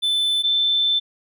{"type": "tone pair in turn", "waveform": ["triangle", "sine"], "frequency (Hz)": [3520, 3537], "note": ["A7", "A7"], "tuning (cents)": [0, 8], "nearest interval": "unison", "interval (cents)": 8, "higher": "second", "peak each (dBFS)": -16, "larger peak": "neither", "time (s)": [[0.02, 0.43], [0.43, 1]], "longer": "second", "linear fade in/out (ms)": 20, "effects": []}